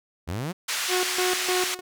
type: exponential sweep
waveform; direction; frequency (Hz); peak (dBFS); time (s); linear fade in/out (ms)
sawtooth; up; 76 to 194.8; -24; 0.27-0.53; 20
type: band-pass noise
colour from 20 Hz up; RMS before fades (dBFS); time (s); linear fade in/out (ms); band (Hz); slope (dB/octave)
pink; -28; 0.68-1.75; 10; 1600 to 9700; 12
type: tone with tremolo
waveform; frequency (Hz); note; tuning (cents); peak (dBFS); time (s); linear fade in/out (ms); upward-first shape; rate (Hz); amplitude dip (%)
sawtooth; 365.1; F#4; -23; -19; 0.88-1.81; 50; square; 3.3; 80
effects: none